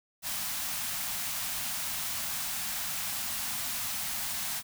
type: band-stop noise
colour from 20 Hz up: white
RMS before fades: -34 dBFS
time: 0.22-4.63 s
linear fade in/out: 50 ms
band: 270 to 620 Hz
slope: 48 dB/octave
effects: none